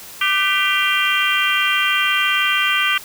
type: harmonic tone with a mistuned harmonic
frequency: 396.2 Hz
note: G4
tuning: 18 cents sharp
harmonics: 3 / 4 / 5 / 6 / 7 / 8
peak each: -22 / -22 / -22 / -22 / -22 / -22 dBFS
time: 0.21-2.98 s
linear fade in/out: 5 ms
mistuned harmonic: 4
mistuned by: -62 cents
effects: white hiss -37 dBFS RMS until 3.04 s